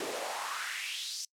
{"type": "noise with high-pass filter sweep", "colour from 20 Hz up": "pink", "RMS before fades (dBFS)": -37, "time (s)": [0, 1.25], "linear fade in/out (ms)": 2, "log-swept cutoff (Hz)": [360, 5800], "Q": 3.4, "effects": ["noise-tail reverb RT60 0.1 s tail -25 dB re dry", "low-pass 10000 Hz 12 dB/octave"]}